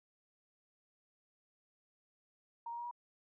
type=tone with pitch steps; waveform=sine; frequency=933 / 942.2 / 951.5 / 960.9 Hz; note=A#5 / A#5 / A#5 / B5; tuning=+1 / +18 / +35 / -48 cents; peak=-40 dBFS; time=2.66-2.912 s; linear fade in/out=5 ms; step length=63 ms; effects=none